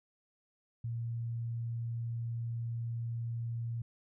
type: tone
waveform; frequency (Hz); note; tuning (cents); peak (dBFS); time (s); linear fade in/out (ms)
sine; 116.54; A#2; 0; -34; 0.84-3.82; 5
effects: none